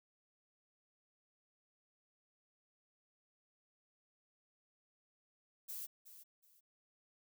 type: noise with echo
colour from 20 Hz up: violet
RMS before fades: -45 dBFS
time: 5.68-5.87 s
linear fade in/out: 20 ms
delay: 370 ms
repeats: 2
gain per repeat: -12 dB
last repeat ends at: 6.61 s
effects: none